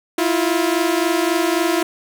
sawtooth tone pair together, 326.3 / 350 Hz, E4 / F4, -18 / +4 cents, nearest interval minor second, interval 122 cents, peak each -15 dBFS, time 0.18-1.83 s, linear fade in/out 5 ms, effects 8-bit

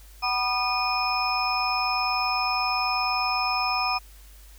sine tone cluster, 752 / 980 / 1219 / 2462 / 5210 Hz, F#5 / B5 / D#6 / D#7 / E8, +28 / -14 / -36 / -19 / -21 cents, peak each -29 dBFS, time 0.22-3.99 s, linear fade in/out 20 ms, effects added 50 Hz sine -46 dBFS peak until 4.58 s + white hiss -54 dBFS RMS until 4.58 s

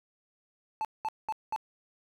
triangle tone bursts, 873 Hz, A5, 14 cents flat, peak -27 dBFS, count 4, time 0.81-1.562 s, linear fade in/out 0 ms, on 38 ms, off 200 ms, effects none

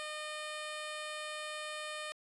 10% pulse tone, 609 Hz, D#5, 37 cents flat, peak -31 dBFS, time 0-2.12 s, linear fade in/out 0 ms, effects resampled to 24000 Hz

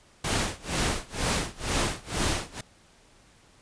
pink noise with tremolo, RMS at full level -25 dBFS, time 0.24-2.61 s, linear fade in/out 5 ms, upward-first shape sine, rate 2.1 Hz, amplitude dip 95%, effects pink hiss -58 dBFS RMS until 3.61 s + resampled to 22050 Hz

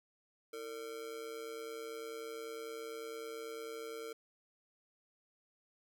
square tone with amplitude modulation, 454.2 Hz, A#4, 45 cents flat, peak -40 dBFS, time 0.53-4.13 s, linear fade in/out 5 ms, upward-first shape sine, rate 129 Hz, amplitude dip 70%, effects none

